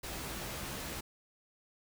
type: noise with comb filter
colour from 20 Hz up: pink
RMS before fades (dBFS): -41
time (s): 0.03-1.01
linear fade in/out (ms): 10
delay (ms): 15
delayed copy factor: +0.6
effects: none